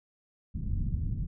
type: low-pass noise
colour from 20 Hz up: pink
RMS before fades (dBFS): -31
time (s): 0.54-1.27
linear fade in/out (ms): 20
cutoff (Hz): 180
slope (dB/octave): 24
effects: none